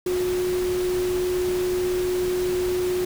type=tone in noise; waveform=sine; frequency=363 Hz; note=F#4; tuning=33 cents flat; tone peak=-21 dBFS; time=0.06-3.05 s; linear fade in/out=5 ms; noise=pink; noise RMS=-34 dBFS; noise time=0.06-3.05 s; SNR=+10 dB; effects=none